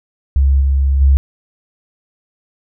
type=tone with level steps; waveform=sine; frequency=68.3 Hz; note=C#2; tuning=25 cents flat; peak=-8 / -10 / -6 dBFS; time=0.36-1.17 s; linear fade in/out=0 ms; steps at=0.6 / 1 s; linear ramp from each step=20 ms; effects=none